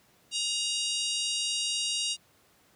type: harmonic tone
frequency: 944 Hz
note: A#5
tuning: 22 cents sharp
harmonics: 3 / 4 / 5 / 6 / 7 / 8 / 9 / 10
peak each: -32 / -34 / -36 / -38 / -39 / -40 / -41 / -42 dBFS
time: 0.31-2.17 s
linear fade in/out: 50 ms
effects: pink hiss -63 dBFS RMS until 2.75 s + high-pass 100 Hz 12 dB/octave